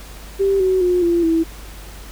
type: tone with pitch steps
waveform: sine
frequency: 392 / 374.7 / 358.2 / 342.4 / 327.4 Hz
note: G4 / F#4 / F4 / F4 / E4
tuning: 0 / +22 / +44 / -34 / -12 cents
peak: -13 dBFS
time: 0.39-1.44 s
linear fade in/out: 20 ms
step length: 210 ms
effects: added 50 Hz sine -35 dBFS peak until 2.11 s + pink hiss -40 dBFS RMS until 2.11 s